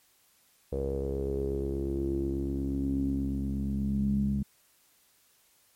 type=tone with low-pass filter sweep; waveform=sawtooth; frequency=68.3 Hz; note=C#2; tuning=25 cents flat; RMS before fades=-30 dBFS; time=0.72-4.43 s; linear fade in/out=5 ms; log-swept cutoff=490 to 190 Hz; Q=8.7; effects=white hiss -65 dBFS RMS until 5.75 s + MP3 64 kbps